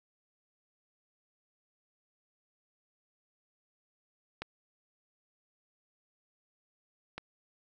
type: clicks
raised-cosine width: 0.3 ms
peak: -21 / -23 dBFS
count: 2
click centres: 4.42 / 7.18 s
effects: none